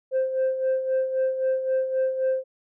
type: tone with tremolo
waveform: sine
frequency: 523.3 Hz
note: C5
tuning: in tune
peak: -17 dBFS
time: 0.11-2.44 s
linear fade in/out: 50 ms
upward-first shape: sine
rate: 3.8 Hz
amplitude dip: 65%
effects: tanh soft clip ceiling -18 dBFS